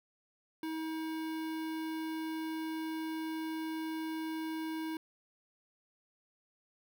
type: tone with notch filter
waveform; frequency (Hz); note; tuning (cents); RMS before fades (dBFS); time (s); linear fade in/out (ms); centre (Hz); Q
square; 319; D#4; +43; -38; 0.63-4.97; 2; 7100; 1.1
effects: none